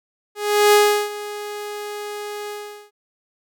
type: tone with ADSR envelope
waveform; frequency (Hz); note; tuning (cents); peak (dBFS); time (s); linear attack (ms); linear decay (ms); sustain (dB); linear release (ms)
sawtooth; 415.3; G#4; 0; -6; 0.35-2.91; 380; 360; -18; 420
effects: none